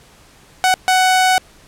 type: tone bursts at uneven times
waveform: sawtooth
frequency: 745 Hz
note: F#5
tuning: 12 cents sharp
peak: -7 dBFS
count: 2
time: 0.64-0.74 / 0.88-1.38 s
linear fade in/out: 0 ms
effects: pink hiss -47 dBFS RMS until 1.67 s + low-pass 11000 Hz 12 dB/octave

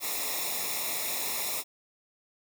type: noise with comb filter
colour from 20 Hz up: white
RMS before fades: -32 dBFS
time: 0-1.64 s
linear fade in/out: 50 ms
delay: 0.65 ms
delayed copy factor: -0.9
effects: none

